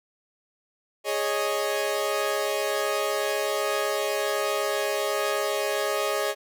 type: chord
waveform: sawtooth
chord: Ab suspended fourth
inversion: none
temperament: equal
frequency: 415.3 / 554.4 / 622.3 Hz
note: Ab4 / Db5 / Eb5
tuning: 0 / 0 / 0 cents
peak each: -25 dBFS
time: 1.04-6.35 s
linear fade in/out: 50 ms
effects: none